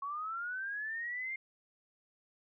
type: linear sweep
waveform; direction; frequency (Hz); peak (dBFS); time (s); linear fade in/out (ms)
sine; up; 1099 to 2128; -36; 0.02-1.36; 5
effects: none